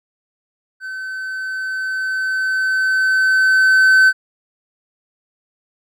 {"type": "tone with level ramp", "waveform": "triangle", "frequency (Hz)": 1529, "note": "G6", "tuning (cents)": -44, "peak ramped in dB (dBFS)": [-24, -5], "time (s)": [0.8, 4.13], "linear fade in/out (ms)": 50, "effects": []}